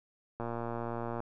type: click train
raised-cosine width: 1 ms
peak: -23 dBFS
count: 95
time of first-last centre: 0.4-1.203 s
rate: 117 Hz
effects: none